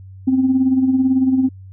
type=tone with tremolo; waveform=sine; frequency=261.6 Hz; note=C4; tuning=in tune; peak=-9 dBFS; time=0.27-1.49 s; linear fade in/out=10 ms; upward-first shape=sine; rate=18 Hz; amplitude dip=55%; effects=tanh soft clip ceiling -6 dBFS + added 95 Hz sine -35 dBFS peak until 1.72 s